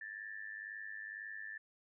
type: tone with amplitude modulation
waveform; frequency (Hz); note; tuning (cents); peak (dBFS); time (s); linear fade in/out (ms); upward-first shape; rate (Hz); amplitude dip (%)
sine; 1760; A6; 0; -40; 0.01-1.58; 5; sine; 102; 80
effects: none